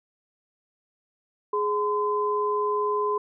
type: tone pair together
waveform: sine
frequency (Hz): 417.7 / 1022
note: G#4 / C6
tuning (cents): +10 / -41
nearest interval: octave + minor third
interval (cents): 1549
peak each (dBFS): -25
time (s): 1.53-3.18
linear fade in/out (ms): 5
effects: none